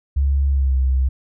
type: tone with pitch glide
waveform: sine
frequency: 69.3 to 65.41 Hz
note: C#2 to C2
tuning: 0 to 0 cents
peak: -14 dBFS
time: 0.16-1.09 s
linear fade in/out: 10 ms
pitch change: -100 cents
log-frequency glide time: 0.5-0.76 s
effects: none